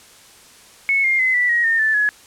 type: tone with pitch steps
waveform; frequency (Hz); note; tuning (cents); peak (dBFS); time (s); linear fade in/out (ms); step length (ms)
sine; 2200 / 2119 / 2041 / 1965.6 / 1893.2 / 1823.4 / 1756.3 / 1691.5; C#7 / C7 / C7 / B6 / A#6 / A#6 / A6 / G#6; -14 / +21 / -44 / -9 / +26 / -39 / -4 / +31; -14; 0.89-2.09; 0; 150
effects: white hiss -46 dBFS RMS until 2.26 s + low-pass 10000 Hz 12 dB/octave